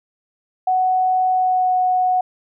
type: tone with pitch glide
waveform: sine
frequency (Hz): 743 to 736.2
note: F#5 to F#5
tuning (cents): +7 to -9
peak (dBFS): -14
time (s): 0.67-2.21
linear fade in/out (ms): 5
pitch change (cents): -16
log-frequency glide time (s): 1.3-1.76
effects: none